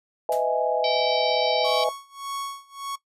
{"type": "chord", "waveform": "sine", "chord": "E major seventh", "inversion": "second", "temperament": "equal with one note detuned", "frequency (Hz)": [501.4, 622.3, 659.3, 830.6], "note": ["B4", "D#5", "E5", "G#5"], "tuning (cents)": [26, 0, 0, 0], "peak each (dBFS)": -26, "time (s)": [0.29, 1.89], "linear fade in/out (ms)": 2}
{"type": "noise with exponential decay", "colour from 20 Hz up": "white", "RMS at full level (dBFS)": -34, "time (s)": [0.32, 0.47], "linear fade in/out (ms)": 1, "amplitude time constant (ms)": 31}
{"type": "harmonic tone", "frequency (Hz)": 771, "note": "G5", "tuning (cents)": -29, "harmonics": [3, 4, 5, 6, 7], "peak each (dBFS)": [-32, -31, -30, -32, -36], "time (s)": [0.84, 1.84], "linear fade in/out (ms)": 2}
{"type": "tone with tremolo", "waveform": "45% pulse", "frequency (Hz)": 1108.7, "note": "C#6", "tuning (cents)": 0, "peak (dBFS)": -28, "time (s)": [1.64, 2.96], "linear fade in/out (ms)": 10, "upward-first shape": "sine", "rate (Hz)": 1.7, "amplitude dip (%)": 95}
{"effects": ["noise-tail reverb RT60 0.1 s tail -17 dB re dry", "resampled to 32000 Hz"]}